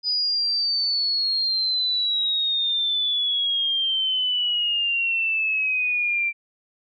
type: exponential sweep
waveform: sine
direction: down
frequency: 4978 to 2349 Hz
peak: -20 dBFS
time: 0.03-6.33 s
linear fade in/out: 50 ms
effects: none